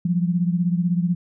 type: beating tone pair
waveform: sine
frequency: 172.5 / 188.5 Hz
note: F3 / F#3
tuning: -21 / +32 cents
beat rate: 16 Hz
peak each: -19 / -24 dBFS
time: 0.05-1.15 s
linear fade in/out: 5 ms
effects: none